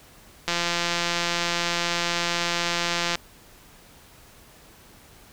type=click train; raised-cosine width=0.2 ms; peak=-7 dBFS; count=461; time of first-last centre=0.48-3.154 s; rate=172 Hz; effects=pink hiss -51 dBFS RMS until 5.32 s